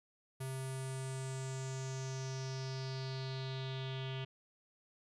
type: tone with low-pass filter sweep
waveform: square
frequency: 132.2 Hz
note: C3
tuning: 18 cents sharp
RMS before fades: -41 dBFS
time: 0.4-4.25 s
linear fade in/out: 10 ms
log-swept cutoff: 11000 to 3100 Hz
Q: 4.9
effects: none